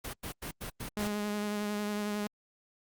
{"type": "noise bursts", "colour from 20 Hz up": "pink", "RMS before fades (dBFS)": -39, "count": 6, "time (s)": [0.04, 1.08], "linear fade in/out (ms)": 10, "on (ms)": 95, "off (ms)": 94}
{"type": "tone with vibrato", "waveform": "sawtooth", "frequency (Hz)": 207.9, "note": "G#3", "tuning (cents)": 2, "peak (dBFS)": -28, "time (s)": [0.97, 2.27], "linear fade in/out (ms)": 0, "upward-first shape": "sine", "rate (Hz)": 11, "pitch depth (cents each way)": 18}
{"effects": ["Opus 48 kbps"]}